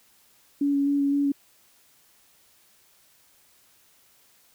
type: tone with vibrato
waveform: sine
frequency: 282.2 Hz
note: C#4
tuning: 31 cents sharp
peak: -20 dBFS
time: 0.61-1.32 s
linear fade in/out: 5 ms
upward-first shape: square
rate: 3.9 Hz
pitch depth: 11 cents each way
effects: white hiss -60 dBFS RMS until 4.54 s